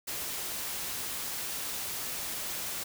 white noise, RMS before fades -36 dBFS, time 0.07-2.84 s, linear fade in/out 10 ms, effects none

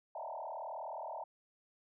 sine tone with frequency modulation, 770 Hz, G5, 31 cents flat, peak -40 dBFS, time 0.15-1.24 s, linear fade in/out 5 ms, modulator 38.9 Hz, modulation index 4.5, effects none

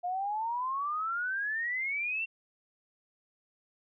sine exponential sweep, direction up, 700 to 2742 Hz, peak -30 dBFS, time 0.03-2.26 s, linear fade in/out 20 ms, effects none

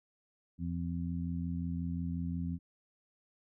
harmonic tone, 85.6 Hz, F2, 34 cents flat, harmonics 1 / 2 / 3, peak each -38 / -36 / -40 dBFS, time 0.58-2.59 s, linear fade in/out 50 ms, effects none

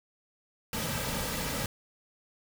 pink noise with comb filter, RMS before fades -33 dBFS, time 0.73-1.66 s, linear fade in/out 2 ms, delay 2.8 ms, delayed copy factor -0.6, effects none

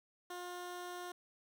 15% pulse tone, 356.1 Hz, F4, 34 cents sharp, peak -37 dBFS, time 0.3-1.12 s, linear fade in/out 5 ms, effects none

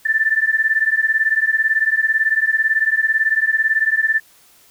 sine beating tone pair, 1760 / 1778 Hz, A6 / A6, 0 / +18 cents, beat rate 18 Hz, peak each -17 dBFS, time 0.05-4.2 s, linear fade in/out 10 ms, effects white hiss -51 dBFS RMS until 4.7 s

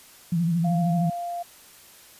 sine tone with vibrato, 169 Hz, E3, 43 cents sharp, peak -20 dBFS, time 0.32-1.1 s, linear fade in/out 5 ms, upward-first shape sine, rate 13 Hz, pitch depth 75 cents each way
sine tone, 696 Hz, F5, 6 cents flat, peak -28 dBFS, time 0.64-1.43 s, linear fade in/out 10 ms
effects white hiss -50 dBFS RMS until 2.19 s + resampled to 32000 Hz

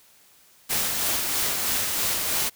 white noise with tremolo, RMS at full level -24 dBFS, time 0.69-2.5 s, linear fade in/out 20 ms, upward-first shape sine, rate 3.1 Hz, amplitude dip 30%, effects white hiss -56 dBFS RMS until 2.55 s

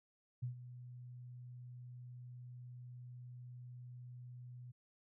sine tone with ADSR envelope, 123.47 Hz, B2, in tune, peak -36 dBFS, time 0.42-4.72 s, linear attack 14 ms, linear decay 110 ms, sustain -13 dB, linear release 14 ms, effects none

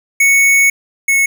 square tone pair in turn, 2217 / 2198 Hz, C#7 / C#7, 0 / -15 cents, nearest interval unison, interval 15 cents, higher first, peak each -8 / -10 dBFS, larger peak first, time 0.2-0.7 / 1.08-1.26 s, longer first, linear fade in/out 5 ms, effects none

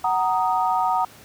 sine chord, D# minor, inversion first, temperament equal with one note detuned, 746.4 / 932.3 / 1244.5 Hz, F#5 / A#5 / D#6, +15 / 0 / 0 cents, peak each -22 / -22 / -25 dBFS, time 0.04-1.05 s, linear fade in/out 5 ms, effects pink hiss -47 dBFS RMS until 1.24 s + high-pass 80 Hz 12 dB/octave

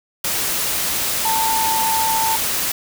sine tone in noise, 893 Hz, A5, 25 cents sharp, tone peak -18 dBFS, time 1.25-2.36 s, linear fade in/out 5 ms, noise white, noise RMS -21 dBFS, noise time 0.24-2.72 s, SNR 0 dB, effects none

